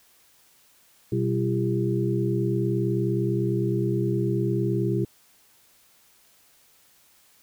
sine tone cluster, 124.4 / 193.6 / 339.9 / 399.4 Hz, B2 / G3 / F4 / G4, +13 / -21 / -47 / +32 cents, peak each -25 / -29 / -27 / -29 dBFS, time 1.12-5.05 s, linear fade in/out 5 ms, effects white hiss -59 dBFS RMS until 7.42 s

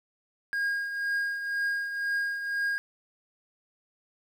triangle tone with tremolo, 1627 Hz, G#6, 36 cents flat, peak -23 dBFS, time 0.53-2.78 s, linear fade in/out 0 ms, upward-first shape triangle, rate 2 Hz, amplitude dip 60%, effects 10-bit

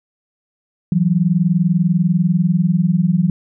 sine tone pair together, 164.81 / 184.99 Hz, E3 / F#3, 0 / 0 cents, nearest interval major second, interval 200 cents, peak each -15 dBFS, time 0.92-3.3 s, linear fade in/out 2 ms, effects none

